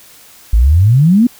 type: exponential sweep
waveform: sine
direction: up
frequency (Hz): 51 to 254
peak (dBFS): -5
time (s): 0.53-1.27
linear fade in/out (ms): 5
effects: white hiss -41 dBFS RMS until 1.39 s